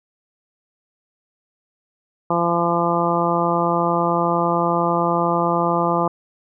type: harmonic tone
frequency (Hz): 171.1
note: F3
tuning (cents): -35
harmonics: 1 / 2 / 3 / 4 / 5 / 6 / 7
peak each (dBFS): -24 / -24 / -24 / -24 / -24 / -24 / -24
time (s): 2.3-6.08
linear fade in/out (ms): 5
effects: none